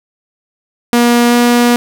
sawtooth tone with pitch glide, 238.9 to 240.6 Hz, A#3 to B3, +43 to -45 cents, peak -3 dBFS, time 0.93-1.76 s, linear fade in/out 0 ms, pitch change +12 cents, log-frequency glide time 1.28-1.34 s, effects none

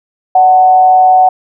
sine tone with frequency modulation, 743 Hz, F#5, 7 cents sharp, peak -3 dBFS, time 0.35-1.29 s, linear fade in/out 5 ms, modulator 154 Hz, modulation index 0.3, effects none

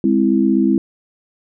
sine chord, Ab augmented, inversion none, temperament equal with one note detuned, 205 / 261.6 / 329.6 Hz, Ab3 / C4 / E4, -22 / 0 / 0 cents, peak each -16 dBFS, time 0.04-0.78 s, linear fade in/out 2 ms, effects none

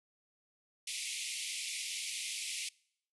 pink band-pass noise, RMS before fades -40 dBFS, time 0.87-2.69 s, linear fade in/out 5 ms, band 2100 to 11000 Hz, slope 96 dB/octave, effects noise-tail reverb RT60 0.7 s tail -25 dB re dry

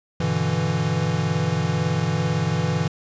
square chord, E minor seventh, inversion first, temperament equal with one note detuned, 99.37 / 123.47 / 146.83 / 164.81 Hz, G2 / B2 / D3 / E3, +24 / 0 / 0 / 0 cents, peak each -29 / -28 / -27 / -24 dBFS, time 0.2-2.88 s, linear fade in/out 5 ms, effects resampled to 16000 Hz

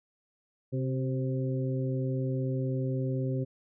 harmonic tone with a mistuned harmonic, 131.4 Hz, C3, 8 cents sharp, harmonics 1 / 2 / 3 / 4, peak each -29 / -35 / -37 / -39 dBFS, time 0.72-3.45 s, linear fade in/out 20 ms, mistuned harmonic 3, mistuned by -33 cents, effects none

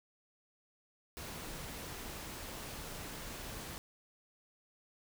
pink noise, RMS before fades -45 dBFS, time 1.17-3.78 s, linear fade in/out 0 ms, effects none

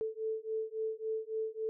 sine beating tone pair, 438.7 / 442.3 Hz, A4 / A4, -5 / +9 cents, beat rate 3.6 Hz, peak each -37 / -37 dBFS, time 0.01-1.69 s, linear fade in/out 0 ms, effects none

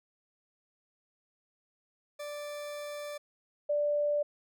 40% pulse / sine tone pair in turn, 587.3 / 587.3 Hz, D5 / D5, 0 / 0 cents, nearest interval unison, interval 0 cents, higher neither, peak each -37 / -26 dBFS, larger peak second, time 2.19-3.18 / 3.69-4.23 s, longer first, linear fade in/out 10 ms, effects none

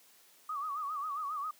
sine tone with vibrato, 1187 Hz, D6, 18 cents sharp, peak -34 dBFS, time 0.49-1.51 s, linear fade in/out 5 ms, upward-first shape sine, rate 7.4 Hz, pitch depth 120 cents each way, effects white hiss -62 dBFS RMS until 1.59 s + high-pass 200 Hz 12 dB/octave

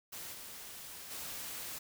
white noise with level steps, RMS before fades -45 / -48 / -43 dBFS, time 0.12-1.79 s, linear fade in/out 10 ms, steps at 0.32 / 1.1 s, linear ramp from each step 20 ms, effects none

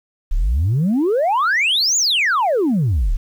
sine exponential two-way sweep, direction up then down, 30.25 to 7150 to 30.25 Hz, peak -12 dBFS, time 0.31-3.17 s, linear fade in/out 10 ms, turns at 1.97 s, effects tanh soft clip ceiling -12 dBFS + 8-bit

